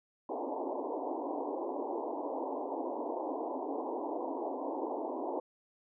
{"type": "band-pass noise", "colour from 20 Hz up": "pink", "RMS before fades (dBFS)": -37, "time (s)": [0.29, 5.4], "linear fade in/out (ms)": 5, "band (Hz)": [260, 1000], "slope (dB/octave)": 96, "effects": []}